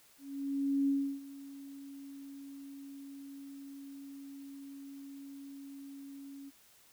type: tone with ADSR envelope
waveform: sine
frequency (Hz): 277.2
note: C#4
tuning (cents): 0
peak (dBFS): -26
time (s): 0.18-6.51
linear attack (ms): 700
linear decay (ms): 320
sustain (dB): -19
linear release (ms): 27
effects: white hiss -63 dBFS RMS until 6.92 s